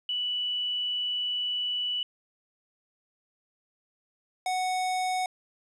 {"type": "tone pair in turn", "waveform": ["sine", "square"], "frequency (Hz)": [2960, 740], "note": ["F#7", "F#5"], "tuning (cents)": [0, 0], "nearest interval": "2 octaves", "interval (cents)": 2400, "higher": "first", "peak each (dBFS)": -27, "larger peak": "neither", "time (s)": [[0.09, 2.03], [4.46, 5.26]], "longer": "first", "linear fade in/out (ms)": 2, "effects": ["resampled to 24000 Hz", "11-bit"]}